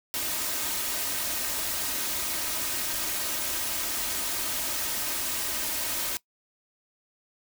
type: noise with comb filter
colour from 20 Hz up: white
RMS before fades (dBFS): -30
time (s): 0.14-6.17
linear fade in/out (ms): 0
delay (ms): 3.2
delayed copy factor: +0.5
effects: noise-tail reverb RT60 0.1 s tail -21 dB re dry